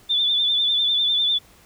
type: tone with vibrato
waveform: sine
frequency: 3520 Hz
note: A7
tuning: in tune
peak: -17 dBFS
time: 0.09-1.39 s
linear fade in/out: 20 ms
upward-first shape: sine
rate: 10 Hz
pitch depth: 50 cents each way
effects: pink hiss -52 dBFS RMS until 1.65 s